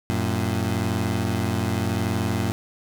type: tone pair together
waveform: 20% pulse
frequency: 93 / 113.84 Hz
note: F#2 / A#2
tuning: +9 / -41 cents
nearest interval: major third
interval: 350 cents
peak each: -20 dBFS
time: 0.1-2.52 s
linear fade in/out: 0 ms
effects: none